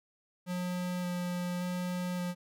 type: tone with vibrato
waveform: square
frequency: 178.7 Hz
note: F3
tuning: 40 cents sharp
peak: -33 dBFS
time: 0.46-2.35 s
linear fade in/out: 50 ms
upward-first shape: square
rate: 0.87 Hz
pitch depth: 9 cents each way
effects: none